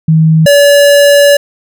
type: tone pair in turn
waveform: sine / square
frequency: 159.3 / 572 Hz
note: D#3 / D5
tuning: +41 / -46 cents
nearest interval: octave + minor seventh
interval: 2213 cents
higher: second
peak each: -3 dBFS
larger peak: neither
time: 0.08-0.46 / 0.46-1.37 s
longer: second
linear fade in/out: 5 ms
effects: none